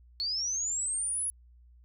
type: linear sweep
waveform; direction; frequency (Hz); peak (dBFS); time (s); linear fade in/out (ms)
sine; up; 4309 to 10548; -29; 0.2-1.3; 0
effects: added 60 Hz sine -54 dBFS peak until 1.84 s